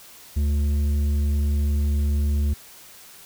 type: tone with tanh clipping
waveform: sine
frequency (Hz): 72.6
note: D2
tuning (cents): -19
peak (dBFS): -20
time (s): 0.36-2.54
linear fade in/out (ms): 10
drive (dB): 8
effects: white hiss -46 dBFS RMS until 3.25 s